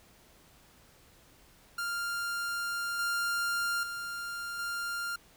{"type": "tone with level steps", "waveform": "45% pulse", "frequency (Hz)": 1396.9, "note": "F6", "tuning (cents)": 0, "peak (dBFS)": [-32, -29, -36, -33], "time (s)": [1.78, 5.16], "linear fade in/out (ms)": 5, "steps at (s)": [2.99, 3.83, 4.59], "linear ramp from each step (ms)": 2, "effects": ["pink hiss -60 dBFS RMS until 5.36 s"]}